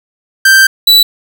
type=tone pair in turn; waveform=45% pulse; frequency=1568 / 3951 Hz; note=G6 / B7; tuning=0 / 0 cents; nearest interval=octave + major third; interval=1600 cents; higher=second; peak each=-3 dBFS; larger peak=neither; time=0.45-0.67 / 0.87-1.03 s; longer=first; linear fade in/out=5 ms; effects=none